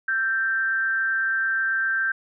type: tone with amplitude modulation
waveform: sine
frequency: 1568 Hz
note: G6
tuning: in tune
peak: -18 dBFS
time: 0.08-2.12 s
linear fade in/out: 5 ms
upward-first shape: sine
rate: 227 Hz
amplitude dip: 55%
effects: none